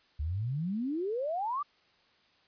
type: exponential sweep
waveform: sine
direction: up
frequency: 69.3 to 1214 Hz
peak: -30 dBFS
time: 0.19-1.63 s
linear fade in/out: 10 ms
effects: white hiss -66 dBFS RMS until 2.47 s + resampled to 11025 Hz